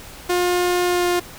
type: tone with pitch glide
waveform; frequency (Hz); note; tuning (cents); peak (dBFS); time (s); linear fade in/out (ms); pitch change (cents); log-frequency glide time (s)
sawtooth; 356.2 to 353.5; F4 to F4; +34 to +21; -13; 0.29-1.2; 10; -13; 0.86-1.07
effects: pink hiss -39 dBFS RMS until 1.38 s